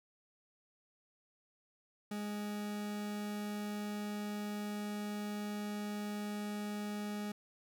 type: tone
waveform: 40% pulse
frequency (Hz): 207.7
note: G#3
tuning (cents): 0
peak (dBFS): -37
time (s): 2.11-7.32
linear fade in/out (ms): 5
effects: none